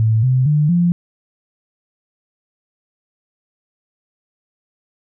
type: tone with pitch steps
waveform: sine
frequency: 110.8 / 128.75 / 149.62 / 173.86 Hz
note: A2 / C3 / D3 / F3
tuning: +13 / -28 / +33 / -7 cents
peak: -11 dBFS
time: 0-0.92 s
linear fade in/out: 0 ms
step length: 230 ms
effects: none